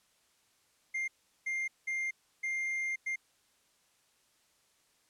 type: tone bursts at uneven times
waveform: triangle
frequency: 2108 Hz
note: C7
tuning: 12 cents sharp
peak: -30 dBFS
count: 5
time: 0.94-1.08 / 1.46-1.68 / 1.87-2.11 / 2.43-2.96 / 3.06-3.16 s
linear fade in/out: 10 ms
effects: white hiss -70 dBFS RMS until 5.09 s + low-pass 10000 Hz 12 dB/octave